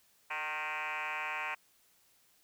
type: tone with frequency modulation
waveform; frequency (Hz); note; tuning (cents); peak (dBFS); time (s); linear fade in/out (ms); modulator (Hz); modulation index
sine; 1710; A6; -50; -33; 0.3-1.55; 10; 158; 5.9
effects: tanh soft clip ceiling -31 dBFS + white hiss -68 dBFS RMS until 2.43 s